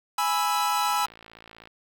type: chord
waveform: 45% pulse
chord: E major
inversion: first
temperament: equal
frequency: 830.6 / 987.8 / 1318.5 Hz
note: G#5 / B5 / E6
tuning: 0 / 0 / 0 cents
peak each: -27 dBFS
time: 0.18-1.06 s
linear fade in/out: 5 ms
type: click train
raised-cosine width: 0.3 ms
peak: -30 dBFS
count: 46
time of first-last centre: 0.87-1.674 s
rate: 56 Hz
effects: 9-bit